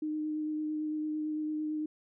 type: tone with vibrato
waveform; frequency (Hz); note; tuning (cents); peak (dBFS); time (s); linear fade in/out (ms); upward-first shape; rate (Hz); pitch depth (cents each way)
sine; 306.6; D#4; -25; -31; 0.02-1.86; 5; sine; 8.9; 12
effects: none